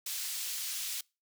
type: high-pass noise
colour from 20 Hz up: pink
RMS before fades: -37 dBFS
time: 0.06-1.01 s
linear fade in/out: 5 ms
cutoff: 3800 Hz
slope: 12 dB/octave
effects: noise-tail reverb RT60 0.3 s tail -26 dB re dry